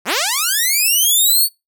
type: linear sweep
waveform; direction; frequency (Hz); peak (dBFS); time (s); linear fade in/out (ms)
5% pulse; up; 148.3 to 4523; -4; 0.05-1.49; 50
effects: noise-tail reverb RT60 0.2 s tail -23 dB re dry